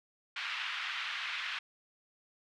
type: band-pass noise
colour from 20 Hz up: white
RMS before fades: -38 dBFS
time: 0.36-1.59 s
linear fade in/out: 5 ms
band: 1200 to 3200 Hz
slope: 24 dB/octave
effects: none

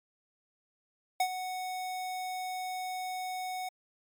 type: tone with ADSR envelope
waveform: square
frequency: 740 Hz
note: F#5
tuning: in tune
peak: -24 dBFS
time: 1.2-3.69 s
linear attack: 4 ms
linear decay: 71 ms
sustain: -11 dB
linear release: 7 ms
effects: MP3 96 kbps

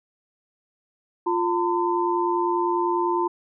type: tone cluster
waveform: sine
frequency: 349.7 / 905 / 1015 Hz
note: F4 / A5 / B5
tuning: +2 / +48 / +47 cents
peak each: -23 / -25 / -26 dBFS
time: 1.26-3.28 s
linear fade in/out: 10 ms
effects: none

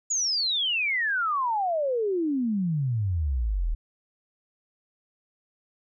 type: exponential sweep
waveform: sine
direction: down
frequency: 6960 to 36.68 Hz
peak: -23 dBFS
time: 0.1-3.75 s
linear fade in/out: 10 ms
effects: none

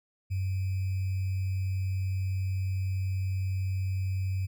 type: tone with sample-and-hold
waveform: sine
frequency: 94.6 Hz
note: F#2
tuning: 39 cents sharp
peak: -27 dBFS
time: 0.3-4.47 s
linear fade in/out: 20 ms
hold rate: 2450 Hz
effects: none

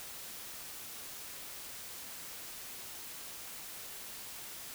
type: silence
effects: white hiss -46 dBFS RMS until 4.74 s

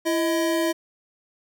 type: tone pair together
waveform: square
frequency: 334 / 631.2 Hz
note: E4 / D#5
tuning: +23 / +25 cents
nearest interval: major seventh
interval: 1102 cents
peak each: -23 / -26 dBFS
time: 0.05-0.73 s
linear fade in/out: 20 ms
effects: none

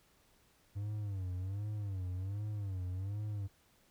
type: tone with vibrato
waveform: triangle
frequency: 98 Hz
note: G2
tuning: in tune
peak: -34 dBFS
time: 0.75-3.48 s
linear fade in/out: 20 ms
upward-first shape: sine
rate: 1.3 Hz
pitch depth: 140 cents each way
effects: pink hiss -69 dBFS RMS until 3.9 s

